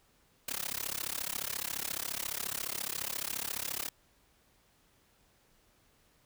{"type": "noise with amplitude modulation", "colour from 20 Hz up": "white", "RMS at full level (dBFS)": -33, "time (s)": [0.48, 3.89], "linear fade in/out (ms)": 5, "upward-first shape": "sine", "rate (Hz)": 34.4, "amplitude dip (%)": 100, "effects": ["pink hiss -68 dBFS RMS until 6.25 s"]}